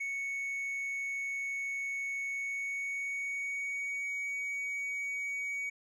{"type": "tone with pitch glide", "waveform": "triangle", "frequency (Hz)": [2217, 2252], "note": ["C#7", "C#7"], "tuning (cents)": [0, 27], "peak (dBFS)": -32, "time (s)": [0, 5.7], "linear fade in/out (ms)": 10, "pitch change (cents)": 27, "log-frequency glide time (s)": [2.29, 4.26], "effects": ["resampled to 24000 Hz"]}